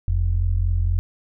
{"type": "tone pair together", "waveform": "sine", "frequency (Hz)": [43.13, 87.31], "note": ["F1", "F2"], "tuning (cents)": [-21, 0], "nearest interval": "octave", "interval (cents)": 1221, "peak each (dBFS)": -20, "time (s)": [0.08, 0.99], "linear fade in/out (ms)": 0, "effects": []}